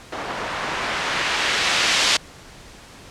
blue noise with low-pass filter sweep, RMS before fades -22 dBFS, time 0.12-2.17 s, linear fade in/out 5 ms, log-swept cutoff 870 to 4100 Hz, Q 0.75, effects pink hiss -43 dBFS RMS until 3.1 s + low-pass 8000 Hz 12 dB/octave

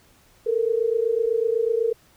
sine tone pair together, 443.3 / 471.3 Hz, A4 / A#4, +13 / +19 cents, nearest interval minor second, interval 106 cents, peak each -22 dBFS, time 0.46-1.93 s, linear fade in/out 10 ms, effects pink hiss -57 dBFS RMS until 2.16 s

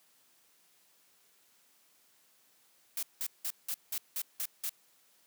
blue noise bursts, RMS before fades -35 dBFS, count 8, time 2.97-4.694 s, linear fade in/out 2 ms, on 58 ms, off 180 ms, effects white hiss -67 dBFS RMS until 5.26 s + high-pass 150 Hz 12 dB/octave

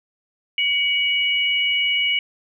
sine tone pair together, 2260 / 2923 Hz, C#7 / F#7, +33 / -22 cents, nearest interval major third, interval 445 cents, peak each -20 dBFS, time 0.58-2.19 s, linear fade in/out 2 ms, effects none

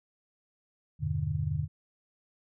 sine chord, E minor seventh, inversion none, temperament just, 82.41 / 98.89 / 123.61 / 148.33 Hz, E2 / G2 / B2 / D3, 0 / +16 / +2 / +18 cents, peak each -35 / -34 / -36 / -31 dBFS, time 0.99-1.68 s, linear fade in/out 50 ms, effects none

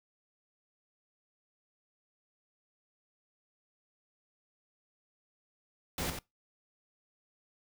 pink noise with echo, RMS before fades -35 dBFS, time 5.98-6.1 s, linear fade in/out 2 ms, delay 89 ms, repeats 1, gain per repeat -6 dB, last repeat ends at 6.189 s, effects noise-tail reverb RT60 0.2 s tail -23 dB re dry

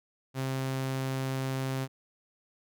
sawtooth tone, 132.7 Hz, C3, 25 cents sharp, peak -26 dBFS, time 0.34-1.88 s, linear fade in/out 50 ms, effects none

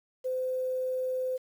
sine tone with quantisation, 513 Hz, C5, 34 cents flat, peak -28 dBFS, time 0.24-1.38 s, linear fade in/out 20 ms, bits 9, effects none

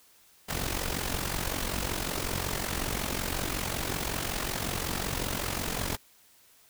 pink noise with amplitude modulation, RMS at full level -29 dBFS, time 0.48-5.97 s, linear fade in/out 20 ms, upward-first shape sine, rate 45.4 Hz, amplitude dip 70%, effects white hiss -60 dBFS RMS until 6.69 s

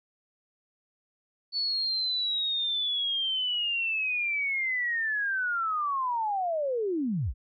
sine linear sweep, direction down, 4469 to 38.89 Hz, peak -26 dBFS, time 1.52-7.34 s, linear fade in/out 50 ms, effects none

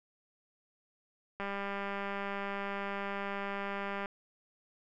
click train, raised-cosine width 0.5 ms, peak -23 dBFS, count 530, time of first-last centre 1.4-4.058 s, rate 199 Hz, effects none

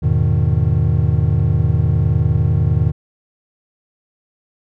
triangle chord, E major seventh, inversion none, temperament equal with one note detuned, 82.41 / 103.83 / 123.47 / 154.31 Hz, E2 / G#2 / B2 / D#3, 0 / 0 / 0 / -14 cents, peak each -16 dBFS, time 0.02-2.92 s, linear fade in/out 20 ms, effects none

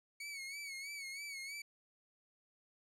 sawtooth tone with vibrato, 2229 Hz, C#7, 9 cents sharp, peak -40 dBFS, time 0.2-1.62 s, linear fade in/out 5 ms, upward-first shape sine, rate 3.1 Hz, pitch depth 72 cents each way, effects low-pass 11000 Hz 12 dB/octave

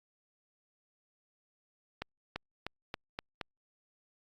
accelerating click train, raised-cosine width 0.3 ms, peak -20 dBFS, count 6, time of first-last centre 2.02-3.412 s, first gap 340 ms, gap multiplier 0.9, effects Opus 48 kbps

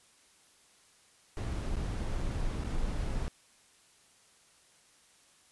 brown noise with dropouts, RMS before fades -33 dBFS, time 1.37-3.28 s, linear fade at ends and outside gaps 0 ms, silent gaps 1.756-1.767 / 2.208-2.213 / 2.639-2.645 s, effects white hiss -63 dBFS RMS until 5.51 s + resampled to 24000 Hz

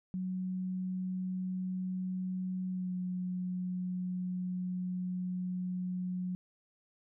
sine tone with pitch glide, 185 to 181.93 Hz, F#3 to F#3, 0 to -29 cents, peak -33 dBFS, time 0.14-6.35 s, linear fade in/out 0 ms, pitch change -29 cents, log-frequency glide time 2.69-2.93 s, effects none

